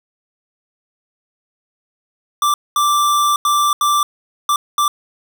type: tone bursts at uneven times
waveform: square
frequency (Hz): 1174.7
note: D6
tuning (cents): 0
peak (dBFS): -13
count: 6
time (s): 2.42-2.54 / 2.76-3.36 / 3.45-3.73 / 3.81-4.03 / 4.49-4.56 / 4.78-4.88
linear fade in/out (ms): 2
effects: none